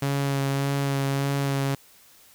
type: tone with vibrato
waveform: sawtooth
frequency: 138.7 Hz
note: C#3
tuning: 1 cent sharp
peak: -19 dBFS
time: 0.02-1.75 s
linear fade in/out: 5 ms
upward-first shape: sine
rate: 1.7 Hz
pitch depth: 16 cents each way
effects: white hiss -54 dBFS RMS until 2.34 s